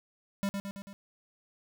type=tone with echo; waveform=square; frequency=198.5 Hz; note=G3; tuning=22 cents sharp; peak=-29 dBFS; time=0.43-0.49 s; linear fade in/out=0 ms; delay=110 ms; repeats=4; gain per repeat=-4 dB; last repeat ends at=0.93 s; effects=none